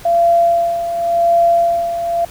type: tone with tremolo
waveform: sine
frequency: 683 Hz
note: F5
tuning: 39 cents flat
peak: -8 dBFS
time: 0.05-2.25 s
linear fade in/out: 5 ms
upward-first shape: sine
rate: 0.91 Hz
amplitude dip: 65%
effects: pink hiss -38 dBFS RMS until 2.3 s